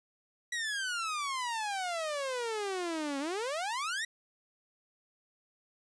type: exponential two-way sweep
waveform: sawtooth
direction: down then up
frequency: 1948 to 270.2 to 1948 Hz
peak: -29 dBFS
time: 0.52-4.05 s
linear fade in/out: 5 ms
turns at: 3.19 s
effects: resampled to 22050 Hz